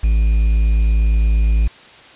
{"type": "tone with quantisation", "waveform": "triangle", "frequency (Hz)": 54.3, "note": "A1", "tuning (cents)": -22, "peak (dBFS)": -9, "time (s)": [0.03, 1.68], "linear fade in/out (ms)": 10, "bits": 6, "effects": ["white hiss -42 dBFS RMS until 2.15 s", "resampled to 8000 Hz"]}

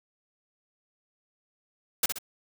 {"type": "noise with echo", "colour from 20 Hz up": "white", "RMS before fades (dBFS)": -23, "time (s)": [2.03, 2.06], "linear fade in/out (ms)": 5, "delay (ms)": 63, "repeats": 2, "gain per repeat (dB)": -7, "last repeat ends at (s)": 2.186, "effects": []}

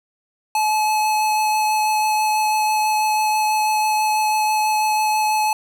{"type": "tone with vibrato", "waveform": "square", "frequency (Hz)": 858, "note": "A5", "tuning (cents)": -44, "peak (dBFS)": -17, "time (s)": [0.55, 5.53], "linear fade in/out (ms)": 2, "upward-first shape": "sine", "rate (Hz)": 6.1, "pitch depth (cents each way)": 9, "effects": []}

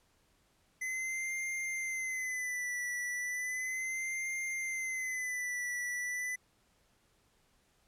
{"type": "tone with vibrato", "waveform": "square", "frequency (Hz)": 2031, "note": "B6", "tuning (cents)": 48, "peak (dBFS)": -35, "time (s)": [0.81, 6.36], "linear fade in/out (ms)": 10, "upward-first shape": "sine", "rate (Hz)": 0.35, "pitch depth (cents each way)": 63, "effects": ["pink hiss -71 dBFS RMS until 7.87 s", "low-pass 12000 Hz 12 dB/octave"]}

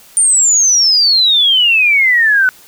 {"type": "exponential sweep", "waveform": "sine", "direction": "down", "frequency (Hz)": [9150, 1482], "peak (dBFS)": -7, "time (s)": [0.17, 2.49], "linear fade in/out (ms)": 0, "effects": ["white hiss -42 dBFS RMS until 2.67 s"]}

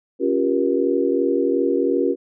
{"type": "chord", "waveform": "sine", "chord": "G half-diminished seventh", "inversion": "second", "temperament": "equal with one note detuned", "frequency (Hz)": [277.2, 349.2, 392, 476.8], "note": ["Db4", "F4", "G4", "Bb4"], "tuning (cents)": [0, 0, 0, 39], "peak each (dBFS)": -22, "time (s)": [0.19, 2.16], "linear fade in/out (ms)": 50, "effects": []}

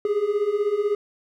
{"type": "beating tone pair", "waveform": "triangle", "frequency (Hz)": [402.3, 418.3], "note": ["G4", "G#4"], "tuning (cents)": [45, 12], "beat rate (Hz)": 16, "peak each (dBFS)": [-23, -20], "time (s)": [0.05, 0.95], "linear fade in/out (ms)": 2, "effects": []}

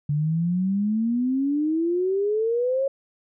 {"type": "exponential sweep", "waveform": "sine", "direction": "up", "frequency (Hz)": [143.8, 553], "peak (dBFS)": -20, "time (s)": [0.09, 2.88], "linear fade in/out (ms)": 5, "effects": []}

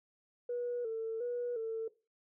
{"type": "tone with vibrato", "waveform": "sine", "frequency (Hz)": 466.2, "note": "A#4", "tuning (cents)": 0, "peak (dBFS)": -33, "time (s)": [0.49, 1.88], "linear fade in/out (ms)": 5, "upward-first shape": "square", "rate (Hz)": 1.4, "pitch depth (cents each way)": 68, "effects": ["noise-tail reverb RT60 0.3 s tail -18 dB re dry", "tanh soft clip ceiling -29 dBFS"]}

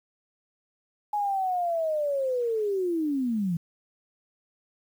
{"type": "linear sweep", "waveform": "sine", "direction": "down", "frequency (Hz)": [841, 160.8], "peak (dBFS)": -24, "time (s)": [1.13, 3.57], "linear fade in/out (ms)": 5, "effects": ["9-bit"]}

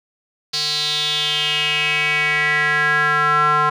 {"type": "tone with band-pass filter sweep", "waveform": "square", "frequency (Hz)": 150, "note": "D3", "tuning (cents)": 37, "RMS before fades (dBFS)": -18, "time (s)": [0.53, 3.7], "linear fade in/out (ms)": 10, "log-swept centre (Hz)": [4500, 1200], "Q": 5.5, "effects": []}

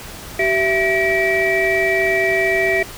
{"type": "tone cluster", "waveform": "sine", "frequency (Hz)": [383.6, 663, 1915, 2316], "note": ["G4", "E5", "A#6", "D7"], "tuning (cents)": [-37, 10, 46, -25], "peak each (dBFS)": -19, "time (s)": [0.39, 2.83], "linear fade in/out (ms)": 5, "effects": ["tanh soft clip ceiling -7 dBFS", "pink hiss -34 dBFS RMS until 2.97 s"]}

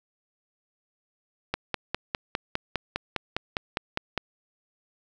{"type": "click train", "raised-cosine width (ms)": 0.3, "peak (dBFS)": -10, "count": 14, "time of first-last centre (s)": [1.54, 4.177], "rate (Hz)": 4.93, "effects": []}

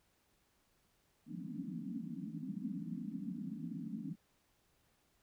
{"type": "band-pass noise", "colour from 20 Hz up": "pink", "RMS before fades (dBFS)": -43, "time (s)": [1.26, 4.16], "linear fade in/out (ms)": 50, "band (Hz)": [160, 290], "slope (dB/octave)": 96, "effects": ["pink hiss -75 dBFS RMS until 5.22 s"]}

